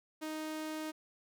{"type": "tone", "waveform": "sawtooth", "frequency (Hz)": 311.4, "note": "D#4", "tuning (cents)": 2, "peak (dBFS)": -34, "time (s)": [0.21, 0.92], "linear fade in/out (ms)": 20, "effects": []}